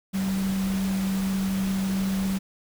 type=tone in noise; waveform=sine; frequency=192.2 Hz; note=G3; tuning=34 cents flat; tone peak=-23 dBFS; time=0.13-2.39 s; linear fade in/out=20 ms; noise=pink; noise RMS=-36 dBFS; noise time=0.13-2.39 s; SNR=+10 dB; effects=none